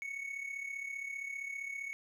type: tone with amplitude modulation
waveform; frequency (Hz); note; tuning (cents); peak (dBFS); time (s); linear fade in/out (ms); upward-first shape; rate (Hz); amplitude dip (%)
triangle; 2217; C#7; 0; -34; 0.02-1.93; 0; sine; 35.2; 65
effects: none